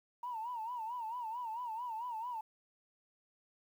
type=tone with vibrato; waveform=sine; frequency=932.3 Hz; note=A#5; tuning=in tune; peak=-37 dBFS; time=0.23-2.41 s; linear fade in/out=5 ms; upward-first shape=sine; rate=4.5 Hz; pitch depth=120 cents each way; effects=tanh soft clip ceiling -33 dBFS + 11-bit